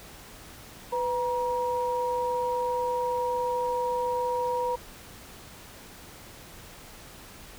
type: tone pair together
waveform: sine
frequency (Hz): 498.3 / 950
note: B4 / A#5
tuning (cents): +15 / +33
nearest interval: major seventh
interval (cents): 1118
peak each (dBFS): -28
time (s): 0.92-4.76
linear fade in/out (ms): 10
effects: pink hiss -47 dBFS RMS until 7.58 s

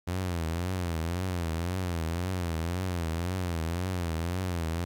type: tone with vibrato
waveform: sawtooth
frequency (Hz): 86.8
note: F2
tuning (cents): -10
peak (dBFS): -25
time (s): 0.07-4.85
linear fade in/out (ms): 10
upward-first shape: triangle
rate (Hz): 1.9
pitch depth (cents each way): 150
effects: 11-bit

